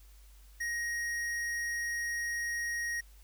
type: tone with hard clipping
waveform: sine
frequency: 1879 Hz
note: A#6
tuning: 13 cents sharp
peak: -34 dBFS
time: 0.6-3.01 s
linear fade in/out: 10 ms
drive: 13 dB
effects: added 50 Hz sine -53 dBFS peak until 3.23 s + white hiss -64 dBFS RMS until 3.23 s